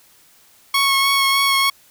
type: tone with vibrato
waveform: 15% pulse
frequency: 1100 Hz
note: C#6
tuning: 14 cents flat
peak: -8 dBFS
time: 0.74-1.7 s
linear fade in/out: 5 ms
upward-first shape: sine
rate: 3.3 Hz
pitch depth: 16 cents each way
effects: white hiss -52 dBFS RMS until 1.9 s